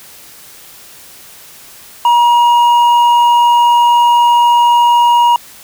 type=tone with hard clipping; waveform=triangle; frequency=954 Hz; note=A#5; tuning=40 cents sharp; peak=-7 dBFS; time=2.05-5.36 s; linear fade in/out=2 ms; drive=8 dB; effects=white hiss -37 dBFS RMS until 5.63 s